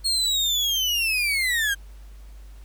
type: linear sweep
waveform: 35% pulse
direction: down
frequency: 4301 to 1571 Hz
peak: -19 dBFS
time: 0.04-1.75 s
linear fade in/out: 20 ms
effects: added 50 Hz sine -40 dBFS peak until 2.64 s + pink hiss -57 dBFS RMS until 2.64 s